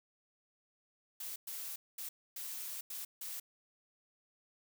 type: noise bursts at uneven times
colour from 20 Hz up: blue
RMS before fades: -43 dBFS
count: 6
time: 1.2-1.36 / 1.47-1.76 / 1.98-2.09 / 2.36-2.81 / 2.9-3.05 / 3.21-3.4 s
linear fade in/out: 5 ms
effects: none